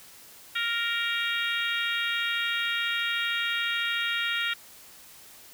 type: harmonic tone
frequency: 466.2 Hz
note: A#4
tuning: in tune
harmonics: 3 / 4 / 5 / 6 / 7 / 8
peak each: -31 / -32 / -33 / -34 / -34 / -35 dBFS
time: 0.55-4.54 s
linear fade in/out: 10 ms
effects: white hiss -50 dBFS RMS until 5.53 s